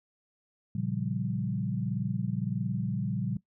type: chord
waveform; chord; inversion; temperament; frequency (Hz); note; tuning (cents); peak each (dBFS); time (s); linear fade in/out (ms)
sine; G half-diminished seventh; first; equal; 116.54 / 138.59 / 174.61 / 196; Bb2 / Db3 / F3 / G3; 0 / 0 / 0 / 0; -34; 0.75-3.37; 5
effects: noise-tail reverb RT60 0.1 s tail -17 dB re dry